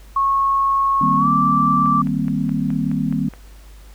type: tone with pitch glide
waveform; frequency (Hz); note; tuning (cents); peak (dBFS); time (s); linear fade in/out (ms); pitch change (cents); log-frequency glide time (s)
sine; 1096 to 1167.9; C#6 to D6; -20 to -10; -14; 0.16-2.02; 5; +110; 1.17-1.28
type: chord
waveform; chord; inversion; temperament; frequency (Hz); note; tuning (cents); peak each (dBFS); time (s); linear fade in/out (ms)
sine; C minor seventh; first; equal; 155.56 / 196 / 233.1 / 261.6; Eb3 / G3 / Bb3 / C4; 0 / 0 / 0 / 0; -23; 1.01-3.29; 5
type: click train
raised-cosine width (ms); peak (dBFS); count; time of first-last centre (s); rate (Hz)
0.5; -23; 8; 1.86-3.337; 4.74
effects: added 50 Hz sine -39 dBFS peak until 3.94 s + pink hiss -50 dBFS RMS until 3.94 s